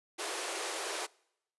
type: high-pass noise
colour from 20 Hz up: pink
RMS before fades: -37 dBFS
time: 0.18-1.07 s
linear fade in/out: 20 ms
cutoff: 330 Hz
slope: 96 dB/octave
effects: noise-tail reverb RT60 0.8 s tail -25 dB re dry + resampled to 24000 Hz